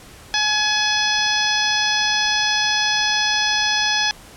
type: harmonic tone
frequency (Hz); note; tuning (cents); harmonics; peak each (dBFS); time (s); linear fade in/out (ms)
846; G#5; +32; 1 / 2 / 3 / 4 / 5 / 6 / 7; -25 / -22 / -26 / -23 / -28 / -23 / -28; 0.34-4.11; 0
effects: pink hiss -43 dBFS RMS until 4.36 s + low-pass 12000 Hz 12 dB/octave